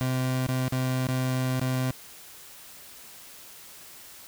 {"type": "tone with dropouts", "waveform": "30% pulse", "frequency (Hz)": 128.9, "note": "C3", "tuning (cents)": -26, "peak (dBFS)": -22, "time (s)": [0.01, 1.91], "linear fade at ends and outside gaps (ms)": 0, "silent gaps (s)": [[0.467, 0.487], [0.683, 0.724], [1.07, 1.087], [1.596, 1.614]], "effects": ["white hiss -47 dBFS RMS until 4.27 s"]}